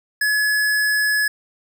square tone, 1700 Hz, G#6, 40 cents sharp, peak -17 dBFS, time 0.21-1.28 s, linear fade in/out 5 ms, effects 8-bit

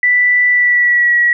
sine tone with pitch glide, 1975.5 to 1921.5 Hz, B6 to B6, 0 to -48 cents, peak -8 dBFS, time 0.03-1.33 s, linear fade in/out 2 ms, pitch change -48 cents, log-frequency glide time 0.49-1.15 s, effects none

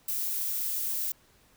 violet noise, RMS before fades -31 dBFS, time 0.08-1.12 s, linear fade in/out 5 ms, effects pink hiss -62 dBFS RMS until 1.56 s

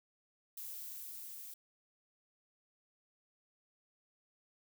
violet noise with level ramp, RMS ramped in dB -45 to -49 dBFS, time 0.57-1.54 s, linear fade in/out 5 ms, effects none

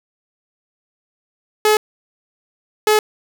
sawtooth tone bursts at uneven times, 426.8 Hz, G#4, 47 cents sharp, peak -7 dBFS, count 2, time 1.65-1.77 / 2.87-2.99 s, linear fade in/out 2 ms, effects none

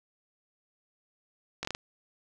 slowing click train, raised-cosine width 0.2 ms, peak -16 dBFS, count 5, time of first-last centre 1.63-1.749 s, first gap 19 ms, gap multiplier 1.31, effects none

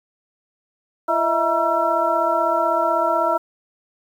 sine tone cluster, 337.9 / 627 / 663 / 952 / 1344 Hz, E4 / D#5 / E5 / A#5 / E6, +43 / +13 / +10 / +36 / +33 cents, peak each -28 / -24 / -21 / -22 / -22 dBFS, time 1.08-3.38 s, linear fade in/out 10 ms, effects 8-bit

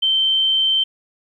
sine tone, 3111 Hz, G7, 14 cents flat, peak -14 dBFS, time 0.02-0.84 s, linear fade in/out 10 ms, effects 9-bit

